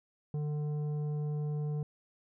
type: tone with tanh clipping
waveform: triangle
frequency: 149.1 Hz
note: D3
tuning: 27 cents sharp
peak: -33 dBFS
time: 0.34-1.83 s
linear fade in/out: 2 ms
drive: 13 dB
effects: none